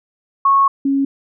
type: tone pair in turn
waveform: sine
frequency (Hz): 1100 / 275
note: C#6 / C#4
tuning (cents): -14 / -14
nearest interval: 2 octaves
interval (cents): 2400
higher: first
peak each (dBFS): -9 / -13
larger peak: first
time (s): 0.45-0.68 / 0.85-1.05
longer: first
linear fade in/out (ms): 5
effects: none